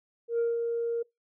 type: tone with ADSR envelope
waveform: sine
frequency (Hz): 466.6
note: A#4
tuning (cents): +2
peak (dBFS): -21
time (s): 0.28-1.03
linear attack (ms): 110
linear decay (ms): 180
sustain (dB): -5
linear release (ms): 12
effects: noise-tail reverb RT60 0.2 s tail -25 dB re dry + tanh soft clip ceiling -22 dBFS